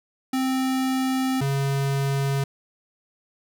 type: tone pair in turn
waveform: square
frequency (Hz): 261.6 / 138.1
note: C4 / C#3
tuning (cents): 0 / -6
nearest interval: major seventh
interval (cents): 1106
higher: first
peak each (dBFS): -22 / -22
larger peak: neither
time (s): 0.33-1.41 / 1.41-2.44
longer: first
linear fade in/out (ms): 5
effects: none